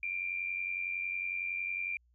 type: tone with amplitude modulation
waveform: sine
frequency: 2376 Hz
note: D7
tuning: 20 cents sharp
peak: -30 dBFS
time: 0.03-1.97 s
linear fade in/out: 2 ms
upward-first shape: sine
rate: 90.9 Hz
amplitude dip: 65%
effects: added 60 Hz sine -65 dBFS peak until 2.14 s